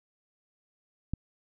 click, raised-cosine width 5 ms, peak -18 dBFS, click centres 1.136 s, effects none

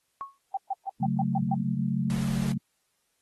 sine tone with exponential decay, 1100 Hz, C#6, 14 cents flat, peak -29 dBFS, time 0.21-0.38 s, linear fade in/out 0 ms, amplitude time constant 35 ms
sine tone bursts, 780 Hz, G5, 9 cents flat, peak -25 dBFS, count 7, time 0.54-1.544 s, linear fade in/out 5 ms, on 32 ms, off 130 ms
sine chord, F# minor, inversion second, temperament equal, 138.59 / 185 / 220 Hz, C#3 / F#3 / A3, 0 / 0 / 0 cents, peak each -29 dBFS, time 1-2.58 s, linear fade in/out 10 ms
pink noise, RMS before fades -40 dBFS, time 2.1-2.52 s, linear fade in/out 0 ms
effects white hiss -74 dBFS RMS until 3.21 s + AAC 32 kbps

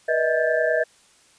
sine tone cluster, 483.9 / 607 / 637 / 1595 / 1742 Hz, B4 / D#5 / D#5 / G6 / A6, -35 / -43 / +41 / +30 / -18 cents, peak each -25 / -27 / -21 / -28 / -27 dBFS, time 0.08-0.84 s, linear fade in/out 10 ms, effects white hiss -56 dBFS RMS until 1.38 s + resampled to 22050 Hz

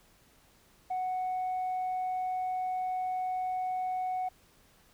sine tone, 740 Hz, F#5, in tune, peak -28 dBFS, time 0.9-4.29 s, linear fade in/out 10 ms, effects tanh soft clip ceiling -28 dBFS + pink hiss -63 dBFS RMS until 4.93 s

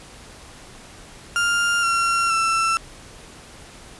35% pulse tone with pitch steps, 1400 / 1368 / 1336.8 Hz, F6 / F6 / E6, +4 / -36 / +24 cents, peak -16 dBFS, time 1.36-2.77 s, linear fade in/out 0 ms, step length 470 ms, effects pink hiss -43 dBFS RMS until 3.99 s + resampled to 24000 Hz

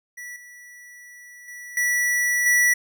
square tone with level steps, 1950 Hz, B6, 23 cents flat, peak -35 / -43 / -37 / -20 / -16 dBFS, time 0.17-2.74 s, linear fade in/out 10 ms, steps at 0.36 / 1.48 / 1.77 / 2.46 s, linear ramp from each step 2 ms, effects none

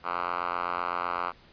5% pulse tone with band-pass filter, 87.8 Hz, F2, 10 cents sharp, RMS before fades -31 dBFS, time 0.03-1.33 s, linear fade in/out 50 ms, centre 1300 Hz, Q 3.2, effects pink hiss -56 dBFS RMS until 1.52 s + resampled to 11025 Hz

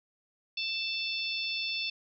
harmonic tone, 884 Hz, A5, 8 cents sharp, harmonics 3 / 4 / 5 / 6, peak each -34 / -36 / -38 / -40 dBFS, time 0.57-1.9 s, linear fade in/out 5 ms, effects none

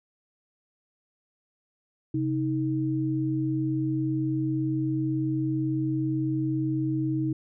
sine tone pair together, 133.1 / 315.1 Hz, C3 / D#4, +30 / +22 cents, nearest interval octave + minor third, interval 1492 cents, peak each -28 / -26 dBFS, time 2.14-7.33 s, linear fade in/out 5 ms, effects none

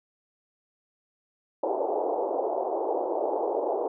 pink band-pass noise, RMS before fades -28 dBFS, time 1.63-3.88 s, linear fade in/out 5 ms, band 350 to 860 Hz, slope 48 dB/octave, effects none

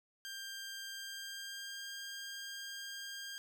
15% pulse tone with pitch glide, 1590 to 1604.8 Hz, G6 to G6, +24 to +40 cents, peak -37 dBFS, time 0.25-3.38 s, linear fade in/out 0 ms, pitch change +16 cents, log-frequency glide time 0.91-1.9 s, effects none

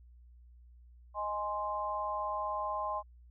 sine chord, Ab major, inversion second, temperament equal, 622.3 / 830.6 / 1046.5 Hz, Eb5 / Ab5 / C6, 0 / 0 / 0 cents, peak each -39 / -38 / -35 dBFS, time 1.14-3.03 s, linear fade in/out 50 ms, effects added 60 Hz sine -54 dBFS peak until 3.3 s

